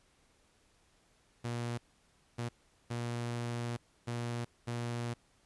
sawtooth tone bursts at uneven times, 119.1 Hz, A#2, 38 cents sharp, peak -31 dBFS, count 5, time 1.44-1.78 / 2.38-2.49 / 2.9-3.77 / 4.07-4.45 / 4.67-5.14 s, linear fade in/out 10 ms, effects pink hiss -69 dBFS RMS until 5.45 s + resampled to 24000 Hz

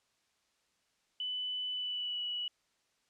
sine tone with pitch glide, 3000 to 2940 Hz, F#7 to F#7, +23 to -12 cents, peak -34 dBFS, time 1.2-2.48 s, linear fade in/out 2 ms, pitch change -35 cents, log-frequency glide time 1.69-2.21 s, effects white hiss -75 dBFS RMS until 3.09 s + low-pass 7000 Hz 12 dB/octave

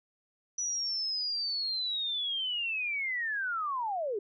sine linear sweep, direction down, 5930 to 382.1 Hz, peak -30 dBFS, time 0.58-4.19 s, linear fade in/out 5 ms, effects none

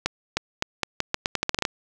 accelerating click train, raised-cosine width 0.2 ms, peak -5 dBFS, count 14, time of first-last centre 0.06-1.652 s, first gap 310 ms, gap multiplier 0.82, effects none

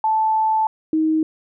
sine tone pair in turn, 876 / 315.1 Hz, A5 / D#4, -8 / +22 cents, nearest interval octave + tritone, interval 1770 cents, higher first, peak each -15 dBFS, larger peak neither, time 0.04-0.67 / 0.93-1.23 s, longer first, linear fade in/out 2 ms, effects none

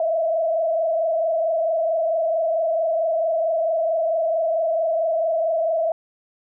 sine tone with frequency modulation, 654 Hz, E5, 14 cents flat, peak -18 dBFS, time 0-5.92 s, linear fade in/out 2 ms, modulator 24.5 Hz, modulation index 1.1, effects none

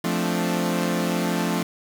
sawtooth chord, D minor seventh, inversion first, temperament equal, 174.61 / 220 / 261.6 / 293.7 Hz, F3 / A3 / C4 / D4, 0 / 0 / 0 / 0 cents, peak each -21 / -23 / -26 / -26 dBFS, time 0.04-1.63 s, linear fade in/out 5 ms, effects 7-bit

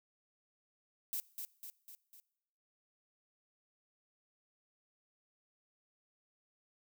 violet noise with echo, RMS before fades -38 dBFS, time 1.13-1.2 s, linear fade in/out 0 ms, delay 250 ms, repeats 4, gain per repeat -5 dB, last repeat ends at 2.2 s, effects noise-tail reverb RT60 0.9 s tail -22 dB re dry

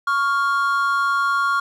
triangle tone pair together, 1111 / 1399.8 Hz, C#6 / F6, +4 / +4 cents, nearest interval major third, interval 400 cents, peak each -18 dBFS, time 0.07-1.6 s, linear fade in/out 5 ms, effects none

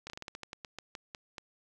slowing click train, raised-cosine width 0.2 ms, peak -24 dBFS, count 14, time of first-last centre 0.07-1.382 s, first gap 29 ms, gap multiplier 1.19, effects none

